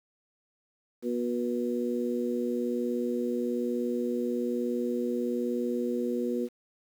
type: harmonic tone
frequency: 121.1 Hz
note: B2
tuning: 34 cents flat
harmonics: 2 / 3 / 4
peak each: -30 / -32 / -33 dBFS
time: 1.02-6.49 s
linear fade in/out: 50 ms
effects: 9-bit